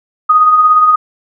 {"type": "tone with tremolo", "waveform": "sine", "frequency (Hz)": 1244.5, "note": "D#6", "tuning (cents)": 0, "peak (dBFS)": -3, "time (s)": [0.29, 0.96], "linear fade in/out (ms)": 10, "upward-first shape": "sine", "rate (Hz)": 17, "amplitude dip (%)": 40, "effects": []}